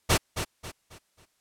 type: noise with echo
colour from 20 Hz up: pink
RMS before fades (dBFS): -20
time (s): 0.09-0.18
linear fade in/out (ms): 20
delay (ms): 270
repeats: 4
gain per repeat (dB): -9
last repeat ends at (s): 1.26
effects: white hiss -71 dBFS RMS until 1.4 s + low-pass 11000 Hz 12 dB/octave